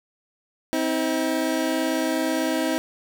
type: tone pair together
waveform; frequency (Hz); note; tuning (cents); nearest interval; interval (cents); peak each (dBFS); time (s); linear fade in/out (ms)
25% pulse; 261.6 / 319.6; C4 / D#4; 0 / +47; minor third; 347; -22 / -20; 0.73-2.78; 0
effects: none